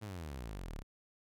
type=exponential sweep; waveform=sawtooth; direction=down; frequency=112.1 to 32.7 Hz; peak=-38 dBFS; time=0.01-0.83 s; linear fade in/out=20 ms; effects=none